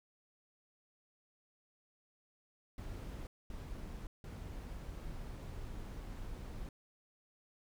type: noise bursts at uneven times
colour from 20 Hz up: brown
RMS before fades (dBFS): -45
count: 3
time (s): 2.78-3.27 / 3.5-4.07 / 4.24-6.69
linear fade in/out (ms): 2
effects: none